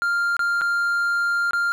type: tone with dropouts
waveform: triangle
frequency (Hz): 1396.9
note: F6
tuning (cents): 0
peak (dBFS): -17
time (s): 0.02-1.72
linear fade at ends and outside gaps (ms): 0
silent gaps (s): 0.367-0.393 / 0.611-0.617 / 1.509-1.533
effects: none